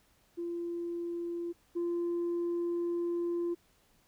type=tone pair in turn; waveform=sine; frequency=343.1 / 344.7 Hz; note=F4 / F4; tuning=-31 / -23 cents; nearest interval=unison; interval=8 cents; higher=second; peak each=-33 / -28 dBFS; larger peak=second; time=0.37-1.53 / 1.75-3.55 s; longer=second; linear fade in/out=20 ms; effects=tanh soft clip ceiling -28 dBFS + pink hiss -68 dBFS RMS until 4.07 s